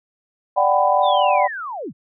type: chord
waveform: sine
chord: G major seventh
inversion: second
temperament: equal with one note detuned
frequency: 587.3 / 740 / 784 / 997.5 Hz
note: D5 / F#5 / G5 / B5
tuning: 0 / 0 / 0 / +17 cents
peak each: -19 dBFS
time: 0.56-1.48 s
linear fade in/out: 20 ms
type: linear sweep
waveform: sine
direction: down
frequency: 3729 to 95.8 Hz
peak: -26 dBFS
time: 1.02-1.93 s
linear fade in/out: 50 ms
effects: none